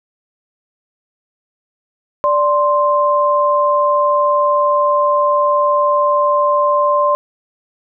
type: tone pair together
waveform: sine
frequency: 586 / 1046.7 Hz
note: D5 / C6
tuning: -4 / 0 cents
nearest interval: minor seventh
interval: 1004 cents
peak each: -14 / -13 dBFS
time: 2.24-7.15 s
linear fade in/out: 0 ms
effects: none